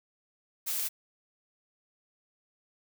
blue noise, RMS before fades -32 dBFS, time 0.66-0.89 s, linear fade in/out 20 ms, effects none

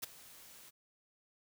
white noise with ADSR envelope, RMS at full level -36 dBFS, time 0.02-0.71 s, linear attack 17 ms, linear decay 11 ms, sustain -20 dB, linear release 25 ms, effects none

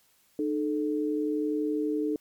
sine tone pair together, 303.5 / 435.3 Hz, D#4 / A4, -43 / -19 cents, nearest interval tritone, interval 624 cents, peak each -27 / -30 dBFS, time 0.39-2.16 s, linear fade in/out 2 ms, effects white hiss -65 dBFS RMS until 2.2 s + MP3 96 kbps

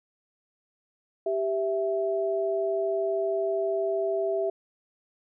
sine tone pair together, 392 / 659.3 Hz, G4 / E5, 0 / 0 cents, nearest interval major sixth, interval 900 cents, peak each -27 dBFS, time 1.26-4.5 s, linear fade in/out 5 ms, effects none

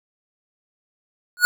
square tone with exponential growth, 1457 Hz, F#6, 27 cents flat, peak -8 dBFS, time 1.37-1.45 s, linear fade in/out 0 ms, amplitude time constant 17 ms, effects none

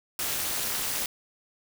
white noise with amplitude modulation, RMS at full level -26 dBFS, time 0.19-1.06 s, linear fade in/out 2 ms, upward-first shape sine, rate 262 Hz, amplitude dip 90%, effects none

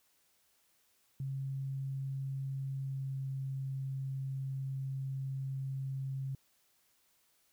sine tone with pitch glide, 135.5 to 134.56 Hz, C#3 to C3, -39 to +49 cents, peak -35 dBFS, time 1.2-6.35 s, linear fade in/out 2 ms, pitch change -12 cents, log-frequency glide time 2.76-3.28 s, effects white hiss -72 dBFS RMS until 7.52 s

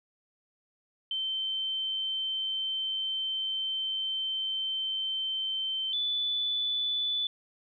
sine tone pair in turn, 3099 / 3479 Hz, G7 / A7, -21 / -20 cents, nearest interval major second, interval 201 cents, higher second, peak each -29 / -27 dBFS, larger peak second, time 1.11-5.93 / 5.93-7.27 s, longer first, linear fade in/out 2 ms, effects none

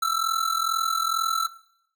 square ring-modulated tone, 1330 Hz, E6, 15 cents sharp, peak -20 dBFS, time 0.02-1.47 s, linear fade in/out 2 ms, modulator 21.1 Hz, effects noise-tail reverb RT60 0.7 s tail -17 dB re dry

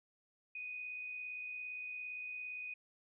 sine tone with amplitude modulation, 2489 Hz, D#7, in tune, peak -40 dBFS, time 0.55-2.74 s, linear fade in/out 5 ms, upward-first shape sine, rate 57.5 Hz, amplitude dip 35%, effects none

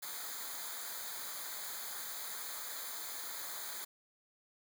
white noise with comb filter, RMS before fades -43 dBFS, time 0.02-3.85 s, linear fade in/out 10 ms, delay 0.36 ms, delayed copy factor -0.95, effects none

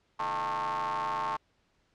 40% pulse ring-modulated tone, 93.1 Hz, F#2, 11 cents sharp, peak -26 dBFS, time 0.19-1.37 s, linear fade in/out 10 ms, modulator 990 Hz, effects pink hiss -71 dBFS RMS until 1.94 s + low-pass 5000 Hz 12 dB/octave

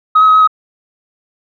sine tone with pitch steps, 1265 / 1279 / 1267 / 1276 / 1265 Hz, D#6 / D#6 / D#6 / D#6 / D#6, +28 / +47 / +31 / +43 / +28 cents, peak -3 dBFS, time 0.15-0.475 s, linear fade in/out 10 ms, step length 65 ms, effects tanh soft clip ceiling -2 dBFS

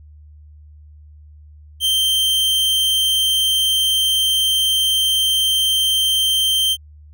45% pulse tone, 3136 Hz, G7, in tune, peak -14 dBFS, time 1.8-6.77 s, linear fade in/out 50 ms, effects added 75 Hz sine -40 dBFS peak until 7.13 s

